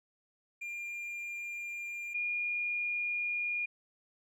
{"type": "tone pair in turn", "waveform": ["triangle", "sine"], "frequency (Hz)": [2398, 2427], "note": ["D7", "D#7"], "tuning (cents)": [36, -44], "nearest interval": "unison", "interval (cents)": 20, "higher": "second", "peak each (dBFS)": [-36, -31], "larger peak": "second", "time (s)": [[0.61, 2.14], [2.14, 3.66]], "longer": "first", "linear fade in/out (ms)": 10, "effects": []}